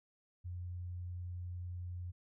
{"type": "tone", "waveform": "sine", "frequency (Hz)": 88.9, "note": "F2", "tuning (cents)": 31, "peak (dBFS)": -40, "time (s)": [0.44, 2.12], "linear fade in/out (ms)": 20, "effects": []}